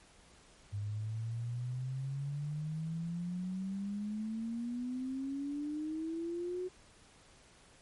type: exponential sweep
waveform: sine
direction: up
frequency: 100.9 to 370 Hz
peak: -35 dBFS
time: 0.72-6.69 s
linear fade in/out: 20 ms
effects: pink hiss -61 dBFS RMS until 7.81 s + MP3 48 kbps